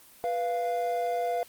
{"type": "tone pair together", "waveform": "triangle", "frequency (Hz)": [491.1, 694], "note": ["B4", "F5"], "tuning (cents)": [-10, -11], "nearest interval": "tritone", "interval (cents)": 599, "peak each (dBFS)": [-29, -26], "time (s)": [0.24, 1.43], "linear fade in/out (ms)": 0, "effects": ["white hiss -54 dBFS RMS until 1.48 s", "Opus 24 kbps"]}